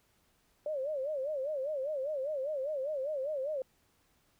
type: tone with vibrato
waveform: sine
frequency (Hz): 569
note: C#5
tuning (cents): +45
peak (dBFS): -32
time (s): 0.66-3.62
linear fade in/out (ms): 2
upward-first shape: sine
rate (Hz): 5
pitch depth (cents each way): 160
effects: pink hiss -71 dBFS RMS until 4.39 s